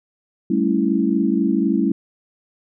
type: chord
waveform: sine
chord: A dominant seventh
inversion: third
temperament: equal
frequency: 196 / 220 / 277.2 / 329.6 Hz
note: G3 / A3 / C#4 / E4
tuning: 0 / 0 / 0 / 0 cents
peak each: -21 dBFS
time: 0.5-1.92 s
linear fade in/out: 5 ms
effects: none